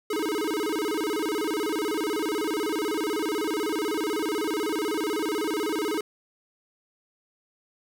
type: tone with vibrato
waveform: square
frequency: 365.8 Hz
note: F#4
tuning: 20 cents flat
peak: -26 dBFS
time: 0.1-6.01 s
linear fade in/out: 5 ms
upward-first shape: square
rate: 16 Hz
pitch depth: 260 cents each way
effects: none